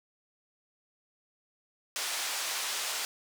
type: band-pass noise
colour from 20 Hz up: white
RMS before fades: -34 dBFS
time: 1.96-3.05 s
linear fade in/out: 0 ms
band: 660 to 7500 Hz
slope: 12 dB/octave
effects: none